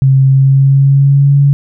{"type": "tone with pitch glide", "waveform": "sine", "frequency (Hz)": [134.2, 141.03], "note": ["C3", "C#3"], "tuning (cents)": [44, 30], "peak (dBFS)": -4, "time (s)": [0.02, 1.53], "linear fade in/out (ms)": 0, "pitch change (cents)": 86, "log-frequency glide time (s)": [0.27, 1.37], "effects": []}